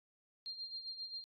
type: tone with tremolo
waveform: sine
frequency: 4194 Hz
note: C8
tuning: 3 cents sharp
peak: -40 dBFS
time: 0.46-1.24 s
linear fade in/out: 0 ms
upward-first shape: sine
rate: 7.5 Hz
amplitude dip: 65%
effects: AAC 64 kbps